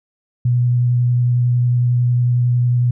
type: tone with vibrato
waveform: sine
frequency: 122.4 Hz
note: B2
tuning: 15 cents flat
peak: -12 dBFS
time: 0.45-2.91 s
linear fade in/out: 5 ms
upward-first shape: sine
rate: 11 Hz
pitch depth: 11 cents each way
effects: none